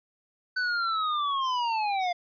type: linear sweep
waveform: square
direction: down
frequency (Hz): 1515 to 693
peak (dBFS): -26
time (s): 0.56-2.13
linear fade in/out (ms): 10
effects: resampled to 11025 Hz